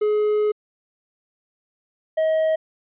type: tone pair in turn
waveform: triangle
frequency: 422.1 / 634.6 Hz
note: G#4 / D#5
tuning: +28 / +34 cents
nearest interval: perfect fifth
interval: 706 cents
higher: second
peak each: -15 dBFS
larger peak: neither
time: 0.01-0.52 / 2.17-2.56 s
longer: first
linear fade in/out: 10 ms
effects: resampled to 8000 Hz